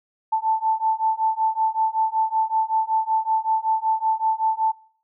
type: beating tone pair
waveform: sine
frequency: 880 / 885.3 Hz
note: A5 / A5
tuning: 0 / +10 cents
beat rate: 5.3 Hz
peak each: -22 dBFS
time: 0.32-4.72 s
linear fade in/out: 10 ms
effects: noise-tail reverb RT60 0.5 s tail -21 dB re dry